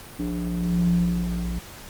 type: tone with band-pass filter sweep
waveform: square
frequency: 58.6 Hz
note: A#1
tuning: 10 cents sharp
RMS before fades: -24 dBFS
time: 0.19-1.59 s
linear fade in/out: 5 ms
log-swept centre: 260 to 120 Hz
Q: 5.7
effects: pink hiss -42 dBFS RMS until 1.89 s + Opus 48 kbps